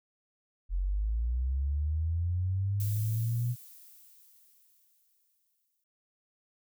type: linear sweep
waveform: sine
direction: up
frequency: 42.72 to 122.9 Hz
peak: -27 dBFS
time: 0.69-3.56 s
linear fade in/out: 50 ms
type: noise with exponential decay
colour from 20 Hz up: violet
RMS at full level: -40 dBFS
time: 2.8-5.84 s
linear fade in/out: 1 ms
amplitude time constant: 660 ms
effects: none